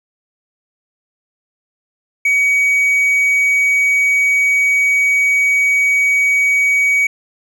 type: tone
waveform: triangle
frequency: 2260 Hz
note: C#7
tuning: 33 cents sharp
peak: -9 dBFS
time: 2.25-7.07 s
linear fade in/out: 5 ms
effects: none